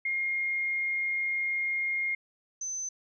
sine tone pair in turn, 2133 / 6131 Hz, C7 / G8, +33 / -39 cents, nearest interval octave + tritone, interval 1828 cents, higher second, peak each -27 / -32 dBFS, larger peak first, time 0.05-2.15 / 2.61-2.89 s, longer first, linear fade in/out 5 ms, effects none

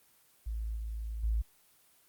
sine tone with level steps, 55 Hz, A1, in tune, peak -33 / -35 / -27 dBFS, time 0.46-1.42 s, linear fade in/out 10 ms, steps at 0.76 / 1.23 s, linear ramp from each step 10 ms, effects white hiss -65 dBFS RMS until 2.08 s + Opus 24 kbps

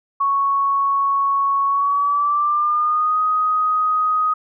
sine tone with pitch glide, 1108.7 to 1251.7 Hz, C#6 to D#6, 0 to +10 cents, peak -15 dBFS, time 0.2-4.34 s, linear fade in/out 10 ms, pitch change +210 cents, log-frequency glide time 1.67-3.2 s, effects none

